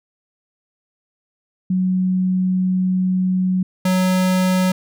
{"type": "tone pair in turn", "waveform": ["sine", "square"], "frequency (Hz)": [185, 185], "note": ["F#3", "F#3"], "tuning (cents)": [0, 0], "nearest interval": "unison", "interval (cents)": 0, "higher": "neither", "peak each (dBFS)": -15, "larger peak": "neither", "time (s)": [[1.7, 3.63], [3.85, 4.72]], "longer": "first", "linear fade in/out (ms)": 5, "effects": []}